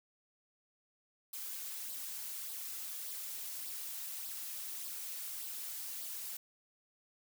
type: noise with flanger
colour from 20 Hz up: blue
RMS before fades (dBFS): -43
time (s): 1.33-6.37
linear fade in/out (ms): 5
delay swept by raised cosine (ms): 0.22 to 4.72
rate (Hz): 1.7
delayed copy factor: +0.5
effects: none